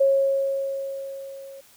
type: tone with level ramp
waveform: sine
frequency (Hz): 546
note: C#5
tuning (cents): -26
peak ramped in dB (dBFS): -14 to -39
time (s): 0-1.61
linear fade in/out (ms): 10
effects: white hiss -54 dBFS RMS until 1.76 s